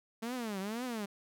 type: tone with vibrato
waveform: sawtooth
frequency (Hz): 220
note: A3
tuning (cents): 0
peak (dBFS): -32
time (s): 0.22-1.06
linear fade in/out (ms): 10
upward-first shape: triangle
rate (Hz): 2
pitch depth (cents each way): 290
effects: none